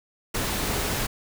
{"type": "tone in noise", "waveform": "sine", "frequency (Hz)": 418.8, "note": "G#4", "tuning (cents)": 15, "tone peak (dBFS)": -37, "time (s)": [0.63, 0.93], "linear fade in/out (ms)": 10, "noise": "pink", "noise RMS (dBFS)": -27, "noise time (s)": [0.34, 1.07], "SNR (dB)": -13, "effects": []}